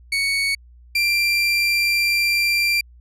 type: tone pair in turn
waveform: 30% pulse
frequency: 2226 / 2368 Hz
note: C#7 / D7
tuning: +7 / +14 cents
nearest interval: minor second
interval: 107 cents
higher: second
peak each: -16 / -14 dBFS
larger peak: second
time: 0.12-0.55 / 0.95-2.81 s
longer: second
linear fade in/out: 5 ms
effects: added 60 Hz sine -44 dBFS peak until 3 s + low-pass 11000 Hz 12 dB/octave